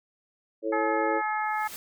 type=chord; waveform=sine; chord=A major; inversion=second; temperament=just; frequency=330 / 440 / 550 Hz; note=E4 / A4 / C#5; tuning=+2 / 0 / -14 cents; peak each=-30 dBFS; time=0.62-1.22 s; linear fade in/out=50 ms
type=harmonic tone; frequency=427.9 Hz; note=A4; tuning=48 cents flat; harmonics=2 / 3 / 4 / 5; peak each=-28 / -32 / -34 / -36 dBFS; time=0.72-1.68 s; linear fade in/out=10 ms
type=noise with exponential growth; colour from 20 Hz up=white; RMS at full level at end=-37 dBFS; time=1.38-1.76 s; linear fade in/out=0 ms; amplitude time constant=81 ms
effects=none